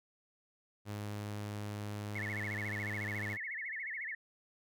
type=tone; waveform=sawtooth; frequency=103.83 Hz; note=G#2; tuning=in tune; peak=-35 dBFS; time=0.85-3.38 s; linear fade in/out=50 ms
type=tone with vibrato; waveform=sine; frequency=1963 Hz; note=B6; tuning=11 cents flat; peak=-38 dBFS; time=2.15-4.15 s; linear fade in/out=5 ms; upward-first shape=sine; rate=14 Hz; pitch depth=210 cents each way
effects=none